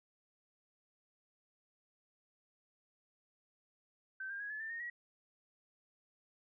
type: tone with pitch steps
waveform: sine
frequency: 1545 / 1601.3 / 1659.7 / 1720.2 / 1783 / 1848 / 1915.3 Hz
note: G6 / G6 / G#6 / A6 / A6 / A#6 / A#6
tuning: -26 / +36 / -2 / -40 / +22 / -16 / +46 cents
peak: -40 dBFS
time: 4.2-4.9 s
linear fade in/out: 5 ms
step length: 100 ms
effects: none